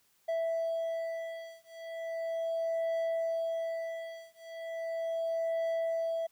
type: beating tone pair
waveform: triangle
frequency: 659.3 / 659.67 Hz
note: E5 / E5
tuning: 0 / +1 cents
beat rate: 0.37 Hz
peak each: -33 / -33 dBFS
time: 0.28-6.27 s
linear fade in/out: 10 ms
effects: white hiss -70 dBFS RMS until 6.31 s